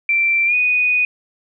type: tone with pitch glide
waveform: sine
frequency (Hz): 2349 to 2480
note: D7 to D#7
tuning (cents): 0 to -6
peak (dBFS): -13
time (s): 0.09-1.05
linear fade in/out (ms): 2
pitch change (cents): +94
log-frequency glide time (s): 0.46-0.55
effects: none